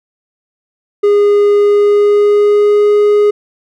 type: tone with pitch glide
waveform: triangle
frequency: 410 to 415.2 Hz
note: G#4 to G#4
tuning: -22 to 0 cents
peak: -4 dBFS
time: 1.03-3.31 s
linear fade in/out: 10 ms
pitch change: +22 cents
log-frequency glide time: 1.55-2.89 s
effects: none